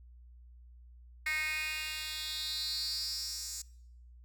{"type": "tone with high-pass filter sweep", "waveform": "10% pulse", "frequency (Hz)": 309.7, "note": "D#4", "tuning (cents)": -8, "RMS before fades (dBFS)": -37, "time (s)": [1.26, 3.62], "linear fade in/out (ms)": 5, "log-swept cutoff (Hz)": [2100, 6500], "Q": 5.8, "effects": ["noise-tail reverb RT60 0.8 s tail -24 dB re dry", "added 60 Hz sine -52 dBFS peak until 4.24 s"]}